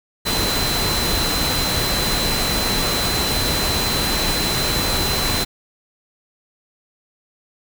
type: tone in noise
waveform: sine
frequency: 4048 Hz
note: B7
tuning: 42 cents sharp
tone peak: -23 dBFS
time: 0.25-5.45 s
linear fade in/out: 20 ms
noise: pink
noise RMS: -21 dBFS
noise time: 0.25-5.45 s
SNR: -5 dB
effects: none